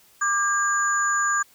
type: tone cluster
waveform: sine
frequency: 1185 / 1614 / 6950 Hz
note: D6 / G#6 / A8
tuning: +15 / -50 / -22 cents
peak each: -23 / -23 / -27 dBFS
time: 0.21-1.43 s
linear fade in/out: 10 ms
effects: white hiss -56 dBFS RMS until 1.54 s